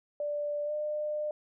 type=tone with pitch glide; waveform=sine; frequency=587.3 to 601.7 Hz; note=D5 to D5; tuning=0 to +42 cents; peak=-30 dBFS; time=0.2-1.31 s; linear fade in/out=2 ms; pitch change=+42 cents; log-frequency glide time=0.65-0.72 s; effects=none